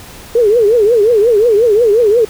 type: tone with vibrato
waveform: sine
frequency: 443.6 Hz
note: A4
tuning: 14 cents sharp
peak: -6 dBFS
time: 0.35-2.25 s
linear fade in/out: 5 ms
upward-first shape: triangle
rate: 5.6 Hz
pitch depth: 210 cents each way
effects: pink hiss -34 dBFS RMS until 2.29 s